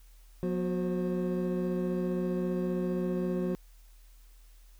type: tone cluster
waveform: triangle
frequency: 180.7 / 244.5 / 364.6 / 527 Hz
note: F#3 / B3 / F#4 / C5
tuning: -41 / -17 / -25 / +12 cents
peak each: -29 / -36 / -31 / -37 dBFS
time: 0.43-3.55 s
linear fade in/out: 0 ms
effects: added 40 Hz sine -52 dBFS peak until 4.79 s + white hiss -65 dBFS RMS until 4.79 s